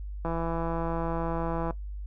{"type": "click train", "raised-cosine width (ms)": 1, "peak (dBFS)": -18, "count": 243, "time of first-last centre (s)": [0.25, 1.708], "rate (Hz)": 166, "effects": ["noise-tail reverb RT60 0.1 s tail -17 dB re dry", "added 50 Hz sine -34 dBFS peak until 2.06 s"]}